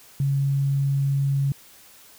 sine tone, 138.59 Hz, C#3, in tune, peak -19 dBFS, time 0.2-1.52 s, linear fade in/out 2 ms, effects white hiss -50 dBFS RMS until 2.18 s

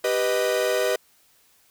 45% pulse chord, G augmented, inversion none, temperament equal, 392 / 493.9 / 622.3 Hz, G4 / B4 / D#5, 0 / 0 / 0 cents, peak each -27 / -24 / -25 dBFS, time 0.04-0.96 s, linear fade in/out 5 ms, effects white hiss -60 dBFS RMS until 1.7 s

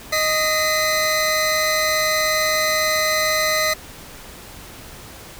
20% pulse tone pair together, 622.3 / 2031 Hz, D#5 / B6, 0 / +48 cents, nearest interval octave + minor sixth, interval 2048 cents, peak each -15 dBFS, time 0.12-3.74 s, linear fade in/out 10 ms, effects pink hiss -39 dBFS RMS until 5.39 s

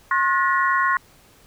sine tone cluster, 1075 / 1448 / 1749 / 1898 Hz, C6 / F#6 / A6 / A#6, +47 / -38 / -11 / +31 cents, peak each -19 / -23 / -28 / -24 dBFS, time 0.11-0.97 s, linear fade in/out 2 ms, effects pink hiss -53 dBFS RMS until 1.46 s

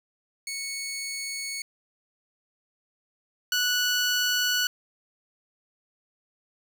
15% pulse tone pair in turn, 2212 / 1476.3 Hz, C#7 / F#6, -4 / -4 cents, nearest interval perfect fifth, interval 700 cents, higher first, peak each -25 / -16 dBFS, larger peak second, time 0.47-1.62 / 3.52-4.67 s, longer neither, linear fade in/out 2 ms, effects none

